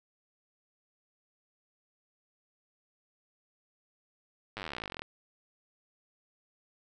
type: slowing click train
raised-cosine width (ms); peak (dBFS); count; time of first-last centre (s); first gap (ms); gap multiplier
0.3; -22; 29; 4.57-5.02; 9; 1.04
effects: none